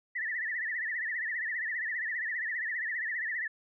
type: tone with vibrato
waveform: sine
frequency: 1864.7 Hz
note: A#6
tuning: in tune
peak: -31 dBFS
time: 0.15-3.48 s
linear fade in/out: 10 ms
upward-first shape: triangle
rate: 15 Hz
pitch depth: 160 cents each way
effects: none